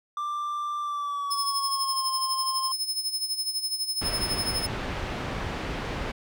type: tone with pitch glide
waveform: triangle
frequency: 1181 to 1058.2 Hz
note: D6 to C6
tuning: +9 to +19 cents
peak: -26 dBFS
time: 0.17-2.72 s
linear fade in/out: 2 ms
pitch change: -190 cents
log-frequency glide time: 0.81-2.09 s
type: tone with tremolo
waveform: sawtooth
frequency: 5200 Hz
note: E8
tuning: 24 cents flat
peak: -22 dBFS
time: 1.3-4.67 s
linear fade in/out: 20 ms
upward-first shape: sine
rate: 12 Hz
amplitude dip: 70%
type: low-pass noise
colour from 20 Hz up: pink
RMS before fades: -32 dBFS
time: 4.01-6.12 s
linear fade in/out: 10 ms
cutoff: 2900 Hz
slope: 12 dB/octave
effects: none